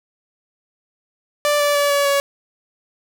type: tone with pitch steps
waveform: sawtooth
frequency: 587.3 / 580.9 / 574.5 / 568.3 / 562.1 Hz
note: D5 / D5 / D5 / C#5 / C#5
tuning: 0 / -19 / -38 / +43 / +24 cents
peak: -11 dBFS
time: 1.45-2.2 s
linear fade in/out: 0 ms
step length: 150 ms
effects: none